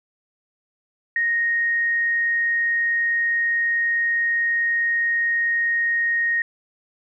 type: tone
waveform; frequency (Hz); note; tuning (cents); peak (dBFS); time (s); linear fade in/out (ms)
sine; 1864.7; A#6; 0; -18; 1.16-6.42; 2
effects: none